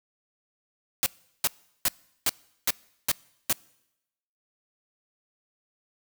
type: noise bursts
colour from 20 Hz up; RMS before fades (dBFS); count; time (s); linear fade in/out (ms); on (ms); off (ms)
white; -23; 7; 1.03-3.527; 0; 31; 380
effects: noise-tail reverb RT60 0.9 s tail -25 dB re dry